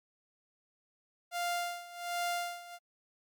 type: tone with tremolo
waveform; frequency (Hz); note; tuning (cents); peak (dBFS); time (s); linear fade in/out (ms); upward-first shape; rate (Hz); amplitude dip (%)
sawtooth; 698.5; F5; 0; -27; 1.31-2.79; 50; sine; 1.3; 85
effects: MP3 96 kbps